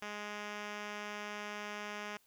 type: tone with low-pass filter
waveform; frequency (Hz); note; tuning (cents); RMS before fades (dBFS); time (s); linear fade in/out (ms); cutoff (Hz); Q
5% pulse; 208; G#3; +3; -43; 0.02-2.17; 2; 4500; 1.1
effects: white hiss -70 dBFS RMS until 2.26 s